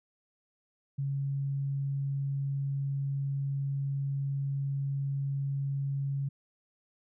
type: tone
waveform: sine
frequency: 138.59 Hz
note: C#3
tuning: in tune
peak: -29 dBFS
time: 0.98-6.29 s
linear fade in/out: 10 ms
effects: none